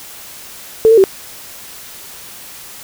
sine tone with pitch steps, 443.8 / 453.7 / 385.2 Hz, A4 / A#4 / G4, +15 / -47 / -30 cents, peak -4 dBFS, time 0.85-1.039 s, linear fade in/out 0 ms, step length 63 ms, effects white hiss -34 dBFS RMS until 2.83 s

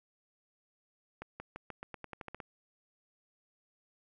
accelerating click train, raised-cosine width 0.5 ms, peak -27 dBFS, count 12, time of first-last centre 1.22-2.402 s, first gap 180 ms, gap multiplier 0.89, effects none

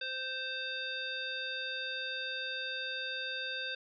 harmonic tone with a mistuned harmonic, 520 Hz, C5, 11 cents flat, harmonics 1 / 3 / 5 / 7 / 9, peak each -46 / -39 / -43 / -40 / -46 dBFS, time 0.01-3.75 s, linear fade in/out 5 ms, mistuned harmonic 5, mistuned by +31 cents, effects none

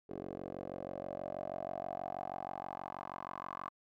10% pulse tone with band-pass filter sweep, 46.25 Hz, F#1, in tune, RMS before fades -43 dBFS, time 0.09-3.7 s, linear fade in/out 10 ms, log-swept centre 430 to 1100 Hz, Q 5.3, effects none

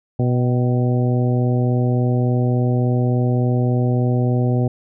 harmonic tone with a mistuned harmonic, 123.47 Hz, B2, in tune, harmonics 1 / 2 / 3 / 4 / 5 / 6, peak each -16 / -22 / -26 / -28 / -30 / -32 dBFS, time 0.19-4.68 s, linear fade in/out 5 ms, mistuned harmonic 6, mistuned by +50 cents, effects none

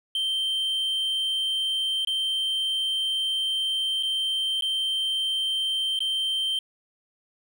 triangle tone with dropouts, 3129 Hz, G7, 4 cents flat, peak -22 dBFS, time 0.15-6.59 s, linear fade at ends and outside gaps 2 ms, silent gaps 2.049-2.072 / 4.027-4.032 / 4.61-4.622 / 5.991-6.004 s, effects none

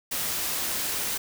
white noise, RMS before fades -29 dBFS, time 0.11-1.18 s, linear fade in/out 10 ms, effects none

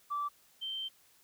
sine tone pair in turn, 1163 / 3123 Hz, D6 / G7, -17 / -7 cents, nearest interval octave + perfect fourth, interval 1710 cents, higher second, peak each -31 / -35 dBFS, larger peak first, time 0.1-0.29 / 0.61-0.89 s, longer second, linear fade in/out 20 ms, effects tanh soft clip ceiling -27 dBFS + white hiss -65 dBFS RMS until 1.23 s

